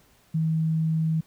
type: tone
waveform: sine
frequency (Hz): 160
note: D#3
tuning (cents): +49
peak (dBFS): -21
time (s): 0.34-1.21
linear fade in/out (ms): 10
effects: pink hiss -60 dBFS RMS until 1.26 s